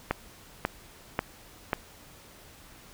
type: click train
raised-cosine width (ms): 0.5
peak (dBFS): -10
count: 4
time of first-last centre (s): 0.11-1.732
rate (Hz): 1.85
effects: pink hiss -52 dBFS RMS until 2.93 s